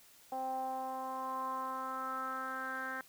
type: tone with low-pass filter sweep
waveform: 10% pulse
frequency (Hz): 261.6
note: C4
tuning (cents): 0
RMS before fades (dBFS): -39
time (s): 0.32-3.01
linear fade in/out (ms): 2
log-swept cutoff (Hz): 740 to 1700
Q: 6
effects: white hiss -61 dBFS RMS until 3.08 s